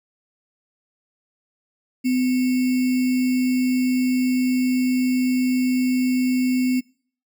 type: tone with sample-and-hold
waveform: sine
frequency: 253.9 Hz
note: B3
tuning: 48 cents sharp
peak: -17 dBFS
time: 2.04-6.81 s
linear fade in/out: 20 ms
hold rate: 2450 Hz
effects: noise-tail reverb RT60 0.5 s tail -24 dB re dry